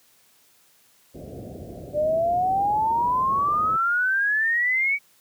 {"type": "low-pass noise", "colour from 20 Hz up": "pink", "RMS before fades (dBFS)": -36, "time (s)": [1.14, 3.77], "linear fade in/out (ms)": 10, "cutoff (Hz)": 710, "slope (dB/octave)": 96}
{"type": "exponential sweep", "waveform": "sine", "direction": "up", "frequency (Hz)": [587.3, 2279], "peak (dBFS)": -19, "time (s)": [1.93, 4.99], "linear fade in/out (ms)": 50}
{"effects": ["white hiss -59 dBFS RMS until 5.2 s", "high-pass 80 Hz 12 dB/octave"]}